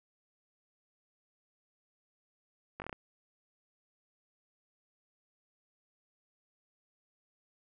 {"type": "slowing click train", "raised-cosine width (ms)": 0.5, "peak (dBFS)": -25, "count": 6, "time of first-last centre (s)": [2.8, 2.928], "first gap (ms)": 19, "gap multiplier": 1.15, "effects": []}